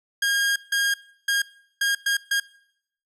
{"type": "tone bursts at uneven times", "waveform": "sawtooth", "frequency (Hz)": 1623, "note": "G#6", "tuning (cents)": -40, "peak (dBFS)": -16, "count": 6, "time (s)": [[0.22, 0.56], [0.72, 0.94], [1.28, 1.42], [1.81, 1.95], [2.06, 2.17], [2.31, 2.4]], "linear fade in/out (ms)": 5, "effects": ["noise-tail reverb RT60 0.7 s tail -22 dB re dry", "low-pass 12000 Hz 12 dB/octave"]}